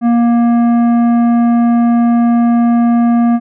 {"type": "tone with tanh clipping", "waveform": "triangle", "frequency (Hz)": 235.8, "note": "A#3", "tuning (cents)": 20, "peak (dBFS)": -9, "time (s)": [0.01, 3.4], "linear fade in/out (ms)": 50, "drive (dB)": 15, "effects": []}